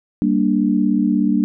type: chord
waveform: sine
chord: G minor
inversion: none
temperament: equal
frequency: 196 / 233.1 / 293.7 Hz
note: G3 / Bb3 / D4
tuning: 0 / 0 / 0 cents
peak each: -18 dBFS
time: 0.22-1.44 s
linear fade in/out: 0 ms
effects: none